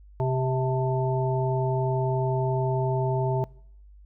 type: harmonic tone with a mistuned harmonic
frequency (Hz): 130.81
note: C3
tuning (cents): 0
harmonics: 1 / 3 / 5 / 7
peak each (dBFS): -24 / -29 / -31 / -32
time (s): 0.2-3.44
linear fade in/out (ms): 0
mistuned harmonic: 7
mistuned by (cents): -52
effects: noise-tail reverb RT60 0.7 s tail -24 dB re dry + added 50 Hz sine -47 dBFS peak until 4.05 s